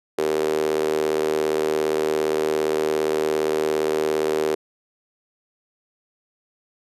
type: tone with high-pass filter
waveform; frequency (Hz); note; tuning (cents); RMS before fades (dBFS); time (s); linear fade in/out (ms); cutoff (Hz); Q
sawtooth; 77.4; D#2; -9; -22; 0.18-4.55; 5; 410; 6.3
effects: resampled to 32000 Hz